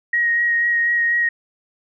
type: tone with vibrato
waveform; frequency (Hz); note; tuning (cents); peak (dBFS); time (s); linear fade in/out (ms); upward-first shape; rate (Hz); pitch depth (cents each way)
sine; 1884; A#6; +18; -15; 0.13-1.29; 5; sine; 4.1; 15
effects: none